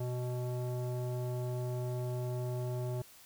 square tone with low-pass filter, 124.1 Hz, B2, 9 cents sharp, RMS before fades -36 dBFS, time 0-3.02 s, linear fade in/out 5 ms, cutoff 670 Hz, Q 1.7, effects white hiss -57 dBFS RMS until 3.25 s

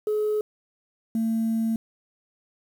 sine tone pair in turn, 424.7 / 225 Hz, G#4 / A3, +39 / +39 cents, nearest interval major seventh, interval 1100 cents, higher first, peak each -20 dBFS, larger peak neither, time 0.07-0.41 / 1.15-1.76 s, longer second, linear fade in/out 2 ms, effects tanh soft clip ceiling -19 dBFS + 8-bit

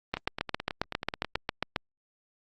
two click trains, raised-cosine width 0.3 ms, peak -17 / -11 dBFS, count 12 / 13, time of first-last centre 0.17-1.354 / 0.14-1.762 s, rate 9.29 / 7.4 Hz, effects Opus 32 kbps

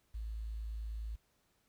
sine tone with quantisation, 54.7 Hz, A1, 9 cents flat, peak -38 dBFS, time 0.14-1.16 s, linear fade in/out 10 ms, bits 11, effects pink hiss -75 dBFS RMS until 1.68 s

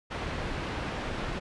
pink low-pass noise, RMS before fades -34 dBFS, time 0.1-1.4 s, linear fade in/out 20 ms, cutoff 2800 Hz, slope 12 dB/octave, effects resampled to 24000 Hz

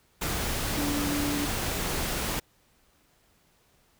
sine tone in noise, 289.3 Hz, D4, 26 cents flat, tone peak -28 dBFS, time 0.77-1.46 s, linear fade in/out 10 ms, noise pink, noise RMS -30 dBFS, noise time 0.21-2.4 s, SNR -1 dB, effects pink hiss -65 dBFS RMS until 3.99 s

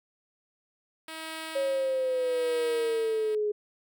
5% pulse tone with tremolo, 319.7 Hz, D#4, 47 cents sharp, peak -24 dBFS, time 1.08-3.35 s, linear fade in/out 2 ms, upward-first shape sine, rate 0.79 Hz, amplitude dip 70%
sine linear sweep, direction down, 552 to 415.3 Hz, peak -25 dBFS, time 1.55-3.52 s, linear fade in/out 10 ms
effects none

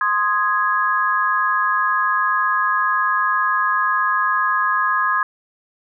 sine chord, Ab major, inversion first, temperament equal, 1046.5 / 1244.5 / 1661.2 Hz, C6 / Eb6 / Ab6, 0 / 0 / 0 cents, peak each -20 dBFS, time 0.01-5.23 s, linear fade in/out 2 ms, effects none

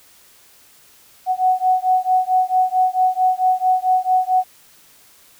sine beating tone pair, 740 / 744.5 Hz, F#5 / F#5, 0 / +11 cents, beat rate 4.5 Hz, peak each -17 dBFS, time 1.26-4.44 s, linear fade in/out 50 ms, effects white hiss -50 dBFS RMS until 5.39 s

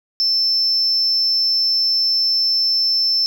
sine tone, 5310 Hz, E8, 12 cents sharp, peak -13 dBFS, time 0.2-3.26 s, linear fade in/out 0 ms, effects tanh soft clip ceiling -11 dBFS + 8-bit

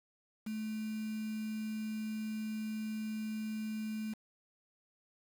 sine tone with quantisation, 216.8 Hz, A3, 25 cents flat, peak -36 dBFS, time 0.46-4.14 s, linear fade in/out 10 ms, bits 8, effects none

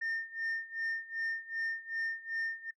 sine tone with tremolo, 1815 Hz, A#6, 47 cents flat, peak -29 dBFS, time 0.01-2.71 s, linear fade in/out 10 ms, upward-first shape sine, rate 2.6 Hz, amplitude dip 90%, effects noise-tail reverb RT60 0.1 s tail -22 dB re dry + tanh soft clip ceiling -30 dBFS

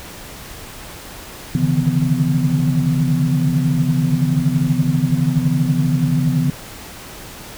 sine tone cluster, 135.5 / 147.5 / 156.4 / 168.7 / 250.4 Hz, C#3 / D3 / D#3 / E3 / B3, -39 / +8 / +9 / +40 / +24 cents, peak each -20 dBFS, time 1.55-6.5 s, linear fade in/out 2 ms, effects tanh soft clip ceiling -2 dBFS + pink hiss -35 dBFS RMS until 7.57 s

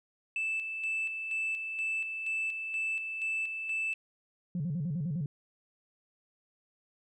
sine tone with tremolo, 2637 Hz, E7, in tune, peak -28 dBFS, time 0.36-3.94 s, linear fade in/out 2 ms, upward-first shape square, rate 2.1 Hz, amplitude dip 50%
sine tone with vibrato, 158.9 Hz, D#3, 37 cents sharp, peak -29 dBFS, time 4.55-5.26 s, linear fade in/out 2 ms, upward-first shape square, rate 9.9 Hz, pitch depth 190 cents each way
effects tanh soft clip ceiling -27 dBFS

